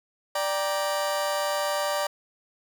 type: chord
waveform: 30% pulse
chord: G minor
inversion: second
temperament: just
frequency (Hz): 588 / 784 / 940.8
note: D5 / G5 / Bb5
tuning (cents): +2 / 0 / +16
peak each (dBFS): -24 / -30 / -30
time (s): 0.35-2.07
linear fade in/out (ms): 5
effects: none